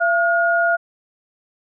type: tone pair together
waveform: sine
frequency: 680 / 1431.7 Hz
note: F5 / F6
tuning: -46 / +43 cents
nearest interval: octave + minor second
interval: 1289 cents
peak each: -17 dBFS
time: 0-0.77 s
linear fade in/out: 20 ms
effects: none